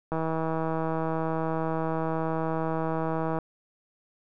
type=click train; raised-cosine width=1 ms; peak=-16 dBFS; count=527; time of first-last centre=0.12-3.387 s; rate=161 Hz; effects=none